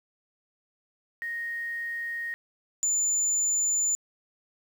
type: tone pair in turn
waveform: sine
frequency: 1864.7 / 7040 Hz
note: A#6 / A8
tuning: 0 / 0 cents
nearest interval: octave + major seventh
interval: 2300 cents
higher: second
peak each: -30 / -20 dBFS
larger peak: second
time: 1.22-2.34 / 2.83-3.95 s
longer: neither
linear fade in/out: 0 ms
effects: tanh soft clip ceiling -22 dBFS + 9-bit